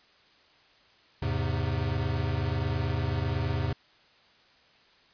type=chord; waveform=square; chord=E augmented; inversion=none; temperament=equal with one note detuned; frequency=82.41 / 103.83 / 132.26 Hz; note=E2 / G#2 / B#2; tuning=0 / 0 / +19 cents; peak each=-32 dBFS; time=1.22-3.73 s; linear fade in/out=5 ms; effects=white hiss -60 dBFS RMS until 5.13 s + resampled to 11025 Hz